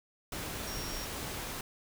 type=tone in noise; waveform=sine; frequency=5588 Hz; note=F8; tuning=in tune; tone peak=-43 dBFS; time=0.67-1.05 s; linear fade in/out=2 ms; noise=pink; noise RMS=-39 dBFS; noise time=0.32-1.61 s; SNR=-7 dB; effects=none